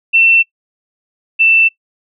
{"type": "tone pair in turn", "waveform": "sine", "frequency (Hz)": [2691, 2668], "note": ["E7", "E7"], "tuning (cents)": [35, 20], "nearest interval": "unison", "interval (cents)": 15, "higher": "first", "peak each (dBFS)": -6, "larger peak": "neither", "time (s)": [[0.13, 0.43], [1.39, 1.69]], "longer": "neither", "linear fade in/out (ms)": 20, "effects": ["noise-tail reverb RT60 0.1 s tail -23 dB re dry"]}